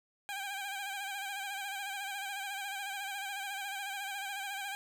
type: tone with vibrato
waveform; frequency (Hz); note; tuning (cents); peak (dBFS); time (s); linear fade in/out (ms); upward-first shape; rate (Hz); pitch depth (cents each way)
15% pulse; 793; G5; +20; -31; 0.29-4.75; 0; sine; 14; 57
effects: none